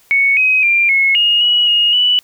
sine tone with pitch steps, 2218 / 2528 / 2382 / 2179 / 2858 / 2919 / 2865 / 2962 Hz, C#7 / D#7 / D7 / C#7 / F7 / F#7 / F7 / F#7, 0 / +27 / +24 / -30 / +39 / -24 / +44 / +1 cents, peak -9 dBFS, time 0.11-2.19 s, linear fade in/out 0 ms, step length 260 ms, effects white hiss -51 dBFS RMS until 2.23 s

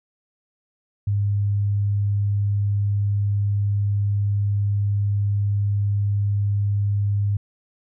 sine tone, 101.6 Hz, G#2, 38 cents flat, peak -18 dBFS, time 1.07-7.37 s, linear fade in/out 5 ms, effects none

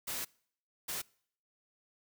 white noise bursts at uneven times, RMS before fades -38 dBFS, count 2, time 0.07-0.25 / 0.88-1.02 s, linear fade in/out 10 ms, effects noise-tail reverb RT60 0.6 s tail -25 dB re dry

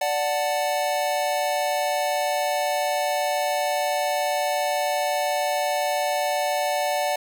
square chord, D major, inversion none, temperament equal, 587.3 / 740 / 880 Hz, D5 / F#5 / A5, 0 / 0 / 0 cents, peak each -26 / -26 / -31 dBFS, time 0.01-7.16 s, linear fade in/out 5 ms, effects none

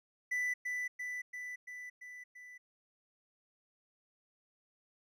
triangle tone with echo, 1986 Hz, B6, 9 cents sharp, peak -30 dBFS, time 0.31-0.54 s, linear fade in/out 10 ms, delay 340 ms, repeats 6, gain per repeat -3 dB, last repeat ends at 2.58 s, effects none

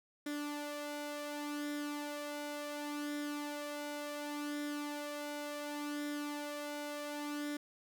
sawtooth tone with flanger, 293.3 Hz, D4, 2 cents flat, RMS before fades -41 dBFS, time 0.26-7.57 s, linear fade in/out 5 ms, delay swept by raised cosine 0.55 to 2.05 ms, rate 0.69 Hz, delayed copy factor +0.55, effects none

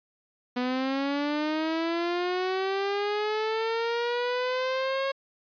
sawtooth linear sweep, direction up, 245.6 to 547 Hz, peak -22 dBFS, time 0.56-5.12 s, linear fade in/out 10 ms, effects resampled to 11025 Hz

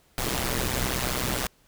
pink noise with amplitude modulation, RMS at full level -24 dBFS, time 0.18-1.47 s, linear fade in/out 2 ms, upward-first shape sine, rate 127 Hz, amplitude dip 85%, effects pink hiss -62 dBFS RMS until 1.67 s

